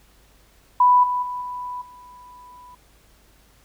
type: tone with level steps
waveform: sine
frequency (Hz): 990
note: B5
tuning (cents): +4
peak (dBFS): -11 / -20 / -26 / -28 / -42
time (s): 0.8-2.75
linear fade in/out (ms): 5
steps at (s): 1.03 / 1.22 / 1.41 / 1.81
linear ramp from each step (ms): 10
effects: added 50 Hz sine -57 dBFS peak until 3.64 s + pink hiss -57 dBFS RMS until 3.64 s